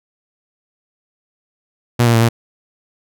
sawtooth tone with pitch steps, 120.3 / 117.3 / 113.9 / 116.5 Hz, B2 / A#2 / A#2 / A#2, -45 / +11 / -40 / -1 cents, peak -6 dBFS, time 1.99-2.29 s, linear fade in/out 10 ms, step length 75 ms, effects none

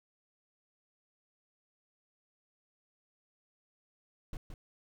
brown noise with echo, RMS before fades -38 dBFS, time 4.33-4.37 s, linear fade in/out 2 ms, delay 170 ms, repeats 1, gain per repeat -6 dB, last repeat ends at 4.54 s, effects none

